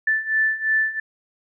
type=beating tone pair; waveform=sine; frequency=1757 / 1759.9 Hz; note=A6 / A6; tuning=-3 / 0 cents; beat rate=2.9 Hz; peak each=-23 / -20 dBFS; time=0.07-1 s; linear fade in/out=5 ms; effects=none